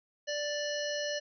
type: harmonic tone with a mistuned harmonic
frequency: 587.3 Hz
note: D5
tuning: in tune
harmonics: 1 / 3 / 5 / 7 / 9 / 10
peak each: -34 / -39 / -41 / -42 / -44 / -44 dBFS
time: 0.27-1.2 s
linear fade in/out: 20 ms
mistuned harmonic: 7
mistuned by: +38 cents
effects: none